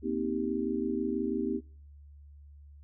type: chord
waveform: sine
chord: C minor seventh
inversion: third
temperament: just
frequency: 235.5 / 261.6 / 314 / 392.4 Hz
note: Bb3 / C4 / Eb4 / G4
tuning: +18 / 0 / +16 / +2 cents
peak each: -34 dBFS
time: 0.02-1.61 s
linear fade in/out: 50 ms
effects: noise-tail reverb RT60 0.5 s tail -25 dB re dry + added 72 Hz sine -49 dBFS peak until 2.83 s